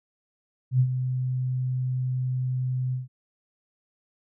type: tone with ADSR envelope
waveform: sine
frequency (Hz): 127.8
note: C3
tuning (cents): -40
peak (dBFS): -15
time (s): 0.71-3.08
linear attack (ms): 88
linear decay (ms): 69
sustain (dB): -9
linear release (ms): 150
effects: none